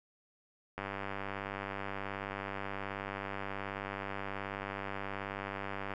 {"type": "click train", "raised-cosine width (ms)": 0.5, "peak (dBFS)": -23, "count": 510, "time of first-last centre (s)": [0.78, 5.937], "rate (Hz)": 98.7, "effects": []}